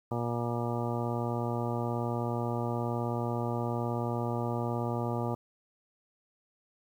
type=harmonic tone; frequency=118.9 Hz; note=A#2; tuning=35 cents sharp; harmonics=1 / 2 / 3 / 4 / 5 / 6 / 7 / 8 / 10; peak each=-33 / -36 / -38 / -39 / -40 / -41 / -41 / -42 / -43 dBFS; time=0.11-5.35 s; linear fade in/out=5 ms; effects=10-bit